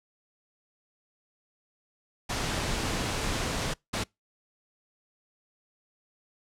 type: noise bursts at uneven times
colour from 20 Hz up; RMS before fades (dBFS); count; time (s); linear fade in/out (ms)
pink; -30; 2; 2.29-3.74 / 3.93-4.04; 10
effects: noise-tail reverb RT60 0.2 s tail -26 dB re dry + low-pass 8000 Hz 12 dB/octave